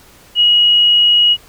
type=tone; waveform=sine; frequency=2900 Hz; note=F#7; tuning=35 cents flat; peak=-7 dBFS; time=0.35-1.37 s; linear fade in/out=50 ms; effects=pink hiss -44 dBFS RMS until 1.48 s